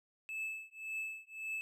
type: tone with tremolo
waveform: triangle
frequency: 2616 Hz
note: E7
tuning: 14 cents flat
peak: -34 dBFS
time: 0.29-1.61 s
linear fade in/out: 0 ms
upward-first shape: triangle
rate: 1.8 Hz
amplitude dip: 100%
effects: none